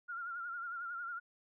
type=tone with vibrato; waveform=sine; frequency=1396.9 Hz; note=F6; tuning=in tune; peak=-39 dBFS; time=0.08-1.2 s; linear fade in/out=20 ms; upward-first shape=triangle; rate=11 Hz; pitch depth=75 cents each way; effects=none